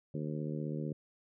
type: harmonic tone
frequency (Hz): 75.8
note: D#2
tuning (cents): -45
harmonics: 2 / 3 / 4 / 5 / 6 / 7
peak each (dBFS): -37 / -41 / -43 / -45 / -47 / -48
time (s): 0.14-0.93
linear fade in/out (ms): 5
effects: none